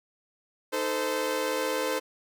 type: chord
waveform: sawtooth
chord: A diminished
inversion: second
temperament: equal with one note detuned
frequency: 311.1 / 440 / 516.3 Hz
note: Eb4 / A4 / C5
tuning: 0 / 0 / -23 cents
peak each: -31 / -28 / -25 dBFS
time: 0.72-2 s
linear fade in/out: 20 ms
effects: none